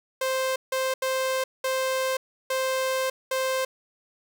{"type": "tone bursts at uneven times", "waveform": "sawtooth", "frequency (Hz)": 523.3, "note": "C5", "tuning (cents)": 0, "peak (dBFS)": -20, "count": 6, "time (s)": [[0.21, 0.56], [0.72, 0.94], [1.02, 1.44], [1.64, 2.17], [2.5, 3.1], [3.31, 3.65]], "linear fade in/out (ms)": 5, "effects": []}